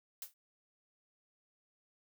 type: noise with exponential decay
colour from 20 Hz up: blue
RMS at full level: -39 dBFS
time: 0.22-0.34 s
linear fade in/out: 2 ms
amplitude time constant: 25 ms
effects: none